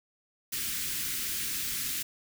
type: band-stop noise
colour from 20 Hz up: white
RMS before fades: -33 dBFS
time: 0.52-2.03 s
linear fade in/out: 10 ms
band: 330 to 1500 Hz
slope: 24 dB/octave
effects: none